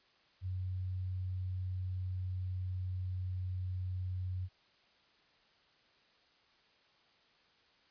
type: tone with pitch glide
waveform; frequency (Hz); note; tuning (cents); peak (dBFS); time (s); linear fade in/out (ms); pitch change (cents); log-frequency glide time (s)
sine; 92.5 to 91.91; F#2 to F#2; 0 to -11; -35; 0.41-4.49; 50; -11; 0.83-3.69
effects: white hiss -68 dBFS RMS until 7.9 s + resampled to 11025 Hz